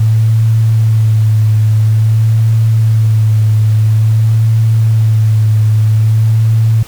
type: tone with vibrato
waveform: sine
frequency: 110 Hz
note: A2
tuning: in tune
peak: -6 dBFS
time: 0-6.83 s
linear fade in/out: 5 ms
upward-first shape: sine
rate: 0.49 Hz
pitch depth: 27 cents each way
effects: pink hiss -34 dBFS RMS until 6.87 s